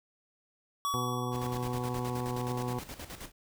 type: tone with exponential decay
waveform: square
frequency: 1132 Hz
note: C#6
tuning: 36 cents sharp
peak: -29 dBFS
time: 0.85-2.23 s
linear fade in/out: 0 ms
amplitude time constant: 300 ms
type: harmonic tone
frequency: 123.47 Hz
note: B2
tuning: in tune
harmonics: 1 / 2 / 3 / 4 / 6 / 7 / 8 / 9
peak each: -35 / -38 / -40 / -41 / -43 / -43 / -44 / -45 dBFS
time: 0.94-2.79 s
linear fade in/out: 0 ms
type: noise with tremolo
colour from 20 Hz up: pink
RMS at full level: -42 dBFS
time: 1.31-3.32 s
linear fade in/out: 50 ms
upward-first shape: square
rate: 9.5 Hz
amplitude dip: 65%
effects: none